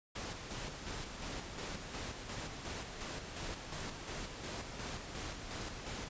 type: noise with tremolo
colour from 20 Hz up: pink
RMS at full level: -42 dBFS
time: 0.15-6.09 s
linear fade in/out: 10 ms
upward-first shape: square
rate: 2.8 Hz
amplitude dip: 40%
effects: resampled to 16000 Hz